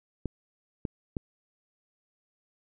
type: clicks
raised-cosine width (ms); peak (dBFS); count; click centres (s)
3; -18; 3; 0.257 / 0.852 / 1.168
effects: none